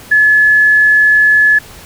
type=tone; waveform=sine; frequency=1713 Hz; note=A6; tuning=47 cents flat; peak=-5 dBFS; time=0.11-1.59 s; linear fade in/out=10 ms; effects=pink hiss -35 dBFS RMS until 1.85 s